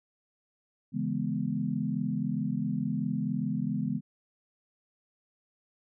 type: chord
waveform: sine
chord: C# minor seventh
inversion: none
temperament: equal with one note detuned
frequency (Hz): 140.12 / 164.81 / 207.7 / 246.9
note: C#3 / E3 / G#3 / B3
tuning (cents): +19 / 0 / 0 / 0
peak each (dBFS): -35 / -34 / -32 / -33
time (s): 0.92-4.01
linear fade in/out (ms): 50
effects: none